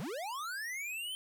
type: linear sweep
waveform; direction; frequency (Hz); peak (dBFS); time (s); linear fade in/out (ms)
square; up; 128.4 to 3136; -38; 0-1.15; 0
effects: none